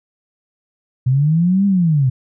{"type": "linear two-way sweep", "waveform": "sine", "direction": "up then down", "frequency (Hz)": [123.47, 202.6, 123.47], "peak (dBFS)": -11, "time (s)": [1.06, 2.1], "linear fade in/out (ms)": 10, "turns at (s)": 1.66, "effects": []}